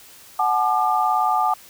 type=tone cluster; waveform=sine; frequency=741 / 859 / 1198 Hz; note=F#5 / A5 / D6; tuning=+2 / -42 / +34 cents; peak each=-21 dBFS; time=0.39-1.54 s; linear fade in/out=5 ms; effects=white hiss -46 dBFS RMS until 1.69 s